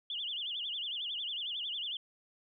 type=tone with vibrato; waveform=sine; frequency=3167 Hz; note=G7; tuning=17 cents sharp; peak=-35 dBFS; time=0.1-1.97 s; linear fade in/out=2 ms; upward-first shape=sine; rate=11 Hz; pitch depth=200 cents each way; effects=none